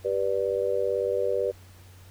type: chord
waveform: sine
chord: G major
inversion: none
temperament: just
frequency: 392 / 490 / 588 Hz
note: G4 / B4 / D5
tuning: 0 / -14 / +2 cents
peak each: -29 / -26 / -29 dBFS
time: 0.04-1.52 s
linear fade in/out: 20 ms
effects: added 92 Hz sine -48 dBFS peak until 2.1 s + pink hiss -55 dBFS RMS until 2.1 s